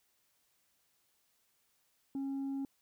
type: tone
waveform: sine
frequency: 273.2 Hz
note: C#4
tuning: 25 cents flat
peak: -32 dBFS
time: 2.15-2.65 s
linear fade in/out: 2 ms
effects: tanh soft clip ceiling -34 dBFS + white hiss -75 dBFS RMS until 2.81 s